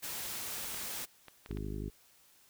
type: noise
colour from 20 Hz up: white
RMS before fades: -40 dBFS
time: 0.02-1.06 s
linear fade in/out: 20 ms
type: clicks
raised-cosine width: 0.3 ms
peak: -32 dBFS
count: 8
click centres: 0.354 / 0.646 / 0.746 / 0.814 / 1.283 / 1.461 / 1.513 / 1.572 s
type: harmonic tone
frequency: 51.3 Hz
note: G#1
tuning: 21 cents flat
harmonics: 1 / 2 / 3 / 4 / 5 / 6 / 7 / 8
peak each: -40 / -43 / -45 / -46 / -47 / -48 / -48 / -49 dBFS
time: 1.49-1.9 s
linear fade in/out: 10 ms
effects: white hiss -64 dBFS RMS until 2.49 s